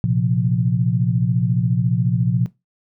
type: chord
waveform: sine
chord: Bb suspended second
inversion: none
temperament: equal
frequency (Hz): 116.54 / 130.81 / 174.61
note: Bb2 / C3 / F3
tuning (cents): 0 / 0 / 0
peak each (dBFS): -20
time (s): 0.04-2.46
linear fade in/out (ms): 0
effects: noise-tail reverb RT60 0.2 s tail -17 dB re dry